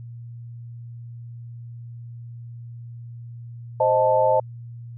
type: chord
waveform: sine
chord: A diminished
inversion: first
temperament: equal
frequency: 523.3 / 622.3 / 880 Hz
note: C5 / Eb5 / A5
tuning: 0 / 0 / 0 cents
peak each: -20 dBFS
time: 3.8-4.4 s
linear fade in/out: 5 ms
effects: added 118 Hz sine -35 dBFS peak until 4.97 s